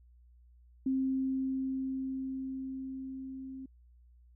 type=tone with level ramp; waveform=sine; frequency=264.5 Hz; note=C4; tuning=19 cents sharp; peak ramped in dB=-27 to -41 dBFS; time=0.86-3.66 s; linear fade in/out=5 ms; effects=added 60 Hz sine -57 dBFS peak until 4.35 s